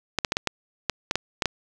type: clicks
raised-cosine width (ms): 0.2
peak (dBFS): -5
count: 10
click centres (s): 0.187 / 0.248 / 0.321 / 0.369 / 0.473 / 0.897 / 1.111 / 1.156 / 1.422 / 1.457
effects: none